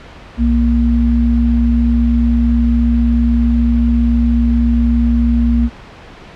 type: tone pair together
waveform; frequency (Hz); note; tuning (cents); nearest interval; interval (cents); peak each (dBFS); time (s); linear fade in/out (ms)
sine; 62.22 / 234.9; B1 / A#3; +14 / +13; octave + major seventh; 2299; -12; 0.37-5.7; 50
effects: pink hiss -36 dBFS RMS until 6.35 s + low-pass 3000 Hz 12 dB/octave